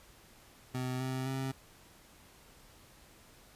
25% pulse tone with pitch steps, 127.7 / 130.38 / 133.12 Hz, C3 / C3 / C3, -42 / -6 / +30 cents, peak -30 dBFS, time 0.74-1.52 s, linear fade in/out 10 ms, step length 260 ms, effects pink hiss -59 dBFS RMS until 3.55 s + resampled to 32000 Hz

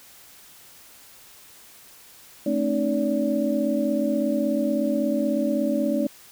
sine tone cluster, 218.9 / 267.7 / 304.1 / 575 Hz, A3 / C4 / D#4 / D5, -9 / +40 / -40 / -37 cents, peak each -26 dBFS, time 2.46-6.07 s, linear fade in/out 5 ms, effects white hiss -49 dBFS RMS until 6.31 s

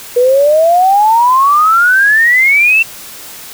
sine exponential sweep, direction up, 480 to 2717 Hz, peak -5 dBFS, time 0.16-2.83 s, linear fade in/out 10 ms, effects white hiss -30 dBFS RMS until 3.53 s

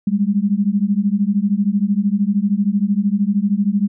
sine beating tone pair, 196 / 209 Hz, G3 / G#3, 0 / +11 cents, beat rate 13 Hz, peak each -17 dBFS, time 0.07-3.88 s, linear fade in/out 5 ms, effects none

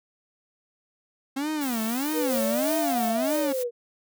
45% pulse tone with vibrato, 261.6 Hz, C4, in tune, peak -26 dBFS, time 1.36-3.53 s, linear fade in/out 10 ms, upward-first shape sine, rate 1.6 Hz, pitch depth 300 cents each way
blue noise, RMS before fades -35 dBFS, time 1.61-2.93 s, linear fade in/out 5 ms
sine linear two-way sweep, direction up then down, 466.2 to 730 to 466.2 Hz, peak -25 dBFS, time 2.13-3.71 s, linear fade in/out 50 ms, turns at 3 s
blue noise with tremolo, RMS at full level -34 dBFS, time 2.29-3.64 s, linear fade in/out 20 ms, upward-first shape sine, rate 3.1 Hz, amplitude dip 50%
effects none

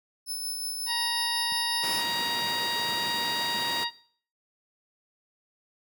20% pulse tone with tremolo, 5260 Hz, E8, 5 cents flat, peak -24 dBFS, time 0.26-2.04 s, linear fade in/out 50 ms, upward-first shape sine, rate 5.5 Hz, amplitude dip 30%
harmonic tone, 943 Hz, A#5, 20 cents sharp, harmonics 1 / 2 / 3 / 4 / 5, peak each -32 / -34 / -39 / -32 / -33 dBFS, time 0.86-3.91 s, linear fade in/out 50 ms
clicks, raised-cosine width 5 ms, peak -28 dBFS, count 5, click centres 1.521 / 2.442 / 2.506 / 2.889 / 3.246 s
pink noise, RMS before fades -35 dBFS, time 1.82-3.85 s, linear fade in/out 20 ms
effects noise-tail reverb RT60 0.5 s tail -19 dB re dry + high-pass 200 Hz 12 dB/octave

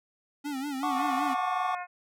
square tone with vibrato, 277.2 Hz, C#4, in tune, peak -32 dBFS, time 0.44-1.35 s, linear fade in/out 20 ms, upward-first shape sine, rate 5.3 Hz, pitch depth 110 cents each way
triangle chord, D major seventh, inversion first, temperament equal with one note detuned, 740 / 869.4 / 1108.7 / 1174.7 Hz, F#5 / A5 / C#6 / D6, 0 / -21 / 0 / 0 cents, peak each -29 / -35 / -30 / -33 dBFS, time 0.83-1.75 s, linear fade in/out 2 ms
harmonic tone, 358.4 Hz, F4, 45 cents sharp, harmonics 2 / 3 / 4 / 5 / 6 / 7, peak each -36 / -40 / -42 / -44 / -46 / -47 dBFS, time 0.94-1.87 s, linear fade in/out 50 ms
effects none

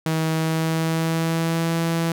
sawtooth tone with pitch glide, 160 to 165.93 Hz, D#3 to E3, +49 to +12 cents, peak -16 dBFS, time 0.06-2.12 s, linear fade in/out 2 ms, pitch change +63 cents, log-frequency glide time 0.32-1.76 s, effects none

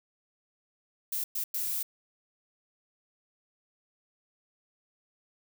violet noise bursts at uneven times, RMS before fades -32 dBFS, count 3, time 1.12-1.24 / 1.35-1.44 / 1.54-1.83 s, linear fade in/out 5 ms, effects none

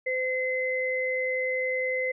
sine tone pair together, 513 / 2051 Hz, C5 / C7, -34 / -35 cents, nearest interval 2 octaves, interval 2399 cents, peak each -28 dBFS, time 0.06-2.12 s, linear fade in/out 10 ms, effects none

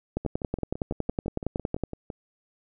two click trains, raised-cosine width 2 ms, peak -13 / -21 dBFS, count 19 / 12, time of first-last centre 0.17-1.837 / 0.25-2.102 s, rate 10.8 / 5.94 Hz, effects none

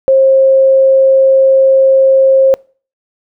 sine tone, 534 Hz, C5, 35 cents sharp, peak -4 dBFS, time 0.08-2.54 s, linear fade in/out 0 ms, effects noise-tail reverb RT60 0.4 s tail -25 dB re dry

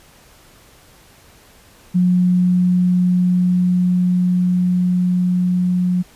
sine tone with level ramp, 180.1 Hz, F#3, 46 cents flat, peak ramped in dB -11 to -14 dBFS, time 1.94-6.03 s, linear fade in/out 20 ms, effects pink hiss -48 dBFS RMS until 6.15 s + resampled to 32000 Hz

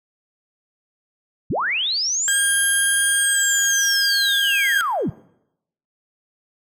sine linear two-way sweep, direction up then down, 66.3 to 11200 to 101.3 Hz, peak -19 dBFS, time 1.5-5.1 s, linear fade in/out 5 ms, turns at 2.66 s
30% pulse tone, 1614 Hz, G#6, 50 cents flat, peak -16 dBFS, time 2.28-4.81 s, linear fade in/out 0 ms
effects noise-tail reverb RT60 0.8 s tail -21 dB re dry

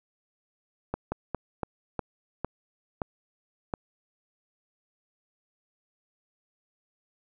slowing click train, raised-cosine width 1 ms, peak -15 dBFS, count 8, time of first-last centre 0.94-3.738 s, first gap 180 ms, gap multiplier 1.26, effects none

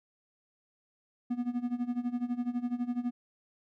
triangle tone with tremolo, 243.3 Hz, B3, 26 cents flat, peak -25 dBFS, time 1.3-3.11 s, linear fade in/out 10 ms, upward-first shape sine, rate 12 Hz, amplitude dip 85%, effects none

